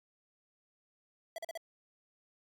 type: tone bursts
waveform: square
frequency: 662 Hz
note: E5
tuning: 7 cents sharp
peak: -39 dBFS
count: 4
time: 1.36-1.575 s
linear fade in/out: 2 ms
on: 23 ms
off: 41 ms
effects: AAC 48 kbps